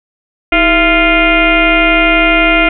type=tone with frequency modulation; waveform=sine; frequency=1388 Hz; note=F6; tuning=11 cents flat; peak=-6 dBFS; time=0.52-2.69 s; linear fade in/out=5 ms; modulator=356 Hz; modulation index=3.6; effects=none